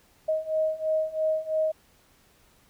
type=beating tone pair; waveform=sine; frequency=627 / 630 Hz; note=D#5 / D#5; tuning=+13 / +21 cents; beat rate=3 Hz; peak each=-28 / -26 dBFS; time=0.28-1.72 s; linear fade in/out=10 ms; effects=pink hiss -61 dBFS RMS until 2.69 s